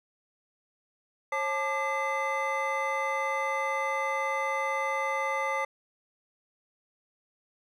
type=tone cluster; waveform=triangle; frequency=541 / 871 / 1189 / 2044 Hz; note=C#5 / A5 / D6 / C7; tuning=-42 / -18 / +21 / -41 cents; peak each=-31 dBFS; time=1.32-5.65 s; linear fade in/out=5 ms; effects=none